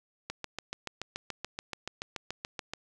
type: click train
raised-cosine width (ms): 0.2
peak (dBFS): -18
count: 18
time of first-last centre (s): 0.3-2.736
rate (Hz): 6.98
effects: none